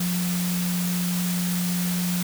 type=tone in noise; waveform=sine; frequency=177.9 Hz; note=F3; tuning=32 cents sharp; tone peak=-23 dBFS; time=0-2.23 s; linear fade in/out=5 ms; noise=white; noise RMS=-31 dBFS; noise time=0-2.23 s; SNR=+5 dB; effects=none